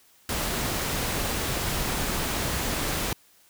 pink noise, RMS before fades -28 dBFS, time 0.29-3.13 s, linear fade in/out 2 ms, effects white hiss -59 dBFS RMS until 3.49 s

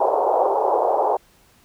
white band-pass noise, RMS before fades -19 dBFS, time 0-1.17 s, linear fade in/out 5 ms, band 400 to 920 Hz, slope 48 dB/octave, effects pink hiss -56 dBFS RMS until 1.64 s

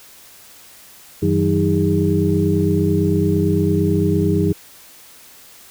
sine tone cluster, 93.8 / 159.9 / 188.8 / 314.2 / 405.5 Hz, F#2 / D#3 / F#3 / D#4 / G#4, +24 / +48 / +35 / +17 / -41 cents, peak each -20 dBFS, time 1.22-4.53 s, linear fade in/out 10 ms, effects tanh soft clip ceiling -2 dBFS + white hiss -44 dBFS RMS until 5.7 s

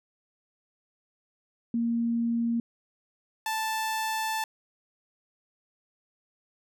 sine / sawtooth tone pair in turn, 233.1 / 880.1 Hz, A#3 / A5, 0 / 0 cents, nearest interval octave + major seventh, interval 2300 cents, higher second, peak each -24 dBFS, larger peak neither, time 1.74-2.6 / 3.46-4.44 s, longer second, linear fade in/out 2 ms, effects none

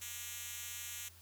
5% pulse tone with high-pass filter, 238.4 Hz, A#3, 39 cents sharp, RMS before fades -45 dBFS, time 0.01-1.09 s, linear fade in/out 10 ms, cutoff 4700 Hz, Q 0.59, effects added 86 Hz sine -60 dBFS peak until 1.21 s + white hiss -61 dBFS RMS until 1.21 s

